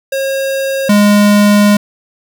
square tone pair in turn, 541 / 206.1 Hz, C#5 / G#3, -42 / -13 cents, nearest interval octave + perfect fourth, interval 1671 cents, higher first, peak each -14 / -6 dBFS, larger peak second, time 0.12-0.89 / 0.89-1.77 s, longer second, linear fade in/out 5 ms, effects none

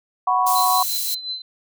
sine chord, F# suspended fourth, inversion none, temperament equal, 740 / 987.8 / 1108.7 Hz, F#5 / B5 / C#6, 0 / 0 / 0 cents, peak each -20 dBFS, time 0.27-0.83 s, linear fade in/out 5 ms
white high-pass noise, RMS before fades -25 dBFS, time 0.46-1.15 s, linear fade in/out 10 ms, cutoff 5800 Hz, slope 12 dB/octave
sine tone with tremolo, 4052 Hz, B7, 44 cents sharp, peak -23 dBFS, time 0.55-1.42 s, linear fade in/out 5 ms, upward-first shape triangle, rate 5.6 Hz, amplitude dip 75%
effects none

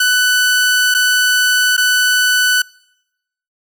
sawtooth tone with dropouts, 1494 Hz, F#6, 16 cents sharp, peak -7 dBFS, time 0-2.62 s, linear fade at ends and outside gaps 5 ms, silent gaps 0.942-0.947 / 1.767-1.777 s, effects noise-tail reverb RT60 0.9 s tail -26 dB re dry

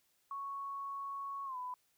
sine tone with pitch glide, 1108.7 to 999.2 Hz, C#6 to B5, 0 to +20 cents, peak -39 dBFS, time 0.31-1.74 s, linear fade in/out 2 ms, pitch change -180 cents, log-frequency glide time 1.45-1.57 s, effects white hiss -75 dBFS RMS until 1.97 s

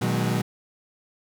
35% pulse chord, G# minor seventh, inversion first, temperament equal with one note detuned, 120.79 / 155.56 / 185 / 207.7 Hz, B2 / D#3 / F#3 / G#3, -38 / 0 / 0 / 0 cents, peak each -24 / -28 / -25 / -29 dBFS, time 0.01-0.42 s, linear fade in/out 10 ms, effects none

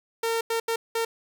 sawtooth tone bursts at uneven times, 456.8 Hz, A#4, 35 cents flat, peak -20 dBFS, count 4, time 0.23-0.41 / 0.5-0.6 / 0.68-0.76 / 0.95-1.05 s, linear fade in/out 5 ms, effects none

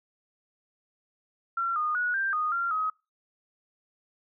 sine tone with pitch steps, 1364 / 1226 / 1461 / 1579 / 1236 / 1381 / 1266 Hz, F6 / D#6 / F#6 / G6 / D#6 / F6 / D#6, -41 / -26 / -22 / +12 / -12 / -20 / +30 cents, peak -25 dBFS, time 1.57-2.9 s, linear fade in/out 5 ms, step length 190 ms, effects noise-tail reverb RT60 0.3 s tail -26 dB re dry

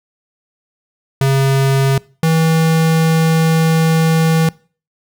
square tone pair in turn, 135.7 / 161.73 Hz, C#3 / E3, -36 / -33 cents, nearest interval minor third, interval 303 cents, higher second, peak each -11 dBFS, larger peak neither, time 1.21-1.98 / 2.23-4.49 s, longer second, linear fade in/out 2 ms, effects noise-tail reverb RT60 0.4 s tail -23 dB re dry

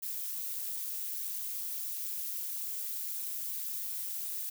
violet noise with amplitude modulation, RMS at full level -34 dBFS, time 0.02-4.5 s, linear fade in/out 10 ms, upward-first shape sine, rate 204 Hz, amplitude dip 75%, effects none

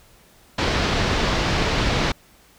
pink low-pass noise, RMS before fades -21 dBFS, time 0.58-2.12 s, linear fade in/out 5 ms, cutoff 5100 Hz, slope 24 dB/octave, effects pink hiss -53 dBFS RMS until 2.58 s

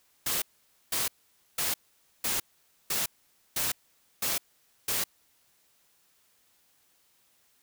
white noise bursts, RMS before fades -29 dBFS, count 8, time 0.26-5.04 s, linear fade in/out 5 ms, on 160 ms, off 500 ms, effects white hiss -67 dBFS RMS until 7.62 s

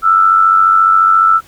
sine tone with amplitude modulation, 1327 Hz, E6, 11 cents sharp, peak -3 dBFS, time 0.02-1.41 s, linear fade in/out 50 ms, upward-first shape sine, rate 94.4 Hz, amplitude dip 60%, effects pink hiss -44 dBFS RMS until 1.47 s

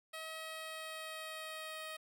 10% pulse tone with pitch glide, 638 to 628.9 Hz, D#5 to D#5, +43 to +18 cents, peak -35 dBFS, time 0.13-1.97 s, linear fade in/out 10 ms, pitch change -25 cents, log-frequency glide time 0.36-1.83 s, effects none

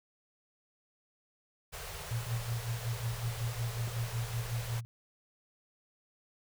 pink band-stop noise, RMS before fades -43 dBFS, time 1.72-4.81 s, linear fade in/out 20 ms, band 170 to 390 Hz, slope 96 dB/octave
sine tone with tremolo, 116.54 Hz, A#2, in tune, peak -30 dBFS, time 2.11-4.85 s, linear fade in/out 0 ms, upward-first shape sine, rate 5.4 Hz, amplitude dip 80%
clicks, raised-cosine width 2 ms, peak -35 dBFS, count 2, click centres 3.874 / 3.879 s
effects none

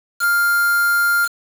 triangle tone with quantisation, 1400 Hz, F6, 4 cents sharp, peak -12 dBFS, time 0.19-1.29 s, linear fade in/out 50 ms, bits 4, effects none

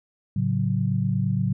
sine chord, F# minor, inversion first, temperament equal, 110 / 138.59 / 185 Hz, A2 / C#3 / F#3, 0 / 0 / 0 cents, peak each -25 dBFS, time 0.36-1.53 s, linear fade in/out 5 ms, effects none

